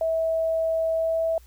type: tone with pitch glide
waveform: sine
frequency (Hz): 650 to 653.8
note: E5 to E5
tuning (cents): -24 to -14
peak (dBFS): -21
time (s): 0.01-1.38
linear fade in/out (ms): 2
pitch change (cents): +10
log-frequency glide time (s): 0.92-1.22
effects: added 60 Hz sine -48 dBFS peak until 1.46 s + white hiss -59 dBFS RMS until 1.46 s